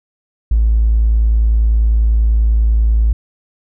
triangle tone with tanh clipping, 55.1 Hz, A1, 3 cents sharp, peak -8 dBFS, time 0.51-3.13 s, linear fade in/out 5 ms, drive 1 dB, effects none

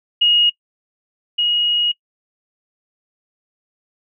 sine tone pair in turn, 2875 / 2887 Hz, F7 / F#7, +50 / -43 cents, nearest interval unison, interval 7 cents, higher second, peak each -10 / -14 dBFS, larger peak first, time 0.21-0.5 / 1.38-1.92 s, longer second, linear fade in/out 10 ms, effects noise-tail reverb RT60 0.1 s tail -23 dB re dry

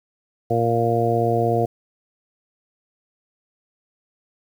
harmonic tone, 116.54 Hz, A#2, in tune, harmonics 1 / 2 / 3 / 4 / 5 / 6, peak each -23 / -28 / -25 / -22 / -28 / -22 dBFS, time 0.5-1.66 s, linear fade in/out 10 ms, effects 8-bit

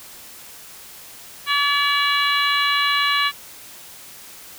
harmonic tone with a mistuned harmonic, 572 Hz, D5, 46 cents flat, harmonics 2 / 3 / 4 / 5 / 6 / 7, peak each -21 / -23 / -24 / -25 / -26 / -26 dBFS, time 1.46-3.32 s, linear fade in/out 50 ms, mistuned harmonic 6, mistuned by -30 cents, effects white hiss -41 dBFS RMS until 4.58 s

